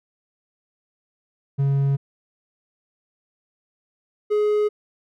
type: tone pair in turn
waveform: triangle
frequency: 138.59 / 419.9 Hz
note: C#3 / G#4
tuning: 0 / +19 cents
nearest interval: octave + perfect fifth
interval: 1919 cents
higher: second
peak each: -15 dBFS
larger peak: neither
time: 1.58-1.97 / 4.3-4.69 s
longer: neither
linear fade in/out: 20 ms
effects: none